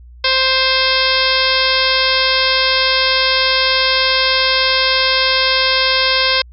harmonic tone with a mistuned harmonic, 523.3 Hz, C5, in tune, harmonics 1 / 2 / 3 / 4 / 5 / 6 / 7 / 8 / 9 / 10, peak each -21 / -21 / -21 / -21 / -21 / -21 / -21 / -21 / -21 / -21 dBFS, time 0.24-6.42 s, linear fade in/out 5 ms, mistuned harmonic 6, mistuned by +49 cents, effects added 60 Hz sine -36 dBFS peak until 6.52 s

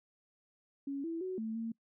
sine tone with pitch steps, 278 / 330.6 / 372 / 221.6 / 227.2 Hz, C#4 / E4 / F#4 / A3 / A#3, +5 / +5 / +9 / +13 / -44 cents, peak -35 dBFS, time 0.87-1.72 s, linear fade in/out 5 ms, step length 170 ms, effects noise-tail reverb RT60 0.1 s tail -25 dB re dry

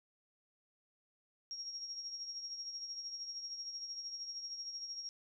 sine tone with tremolo, 5588 Hz, F8, in tune, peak -39 dBFS, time 1.51-5.09 s, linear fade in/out 0 ms, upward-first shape triangle, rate 13 Hz, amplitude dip 60%, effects none

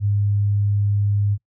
sine tone, 102 Hz, G#2, 31 cents flat, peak -16 dBFS, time 0-1.38 s, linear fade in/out 50 ms, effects noise-tail reverb RT60 0.1 s tail -24 dB re dry

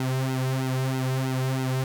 sawtooth tone with flanger, 130.81 Hz, C3, in tune, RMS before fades -26 dBFS, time 0-1.84 s, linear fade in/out 2 ms, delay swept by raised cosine 1.7 to 3.6 ms, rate 3.1 Hz, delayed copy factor -0.9, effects none

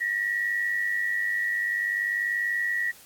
sine tone pair together, 1821.5 / 1922 Hz, A#6 / B6, -41 / -48 cents, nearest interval minor second, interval 93 cents, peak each -31 / -25 dBFS, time 0-2.92 s, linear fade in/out 20 ms, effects white hiss -51 dBFS RMS until 3.05 s + AAC 64 kbps

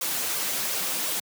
white noise with flanger, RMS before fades -28 dBFS, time 0.01-1.2 s, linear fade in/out 5 ms, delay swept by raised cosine 1.8 to 7.8 ms, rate 2.8 Hz, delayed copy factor +0.65, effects high-pass 150 Hz 12 dB/octave

